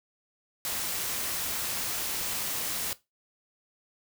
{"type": "noise", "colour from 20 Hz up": "white", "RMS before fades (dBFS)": -32, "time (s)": [0.65, 2.93], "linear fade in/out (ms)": 0, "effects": ["noise-tail reverb RT60 0.2 s tail -17 dB re dry"]}